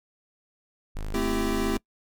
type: tone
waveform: square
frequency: 26 Hz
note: G#0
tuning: 3 cents sharp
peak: -30 dBFS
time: 0.95-1.78 s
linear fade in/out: 10 ms
type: chord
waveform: square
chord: A minor seventh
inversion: none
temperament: equal with one note detuned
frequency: 220 / 261.6 / 335.2 / 392 Hz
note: A3 / C4 / E4 / G4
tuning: 0 / 0 / +29 / 0 cents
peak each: -31 / -31 / -31 / -31 dBFS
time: 1.14-1.77 s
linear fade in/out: 2 ms
effects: noise-tail reverb RT60 0.1 s tail -25 dB re dry + MP3 96 kbps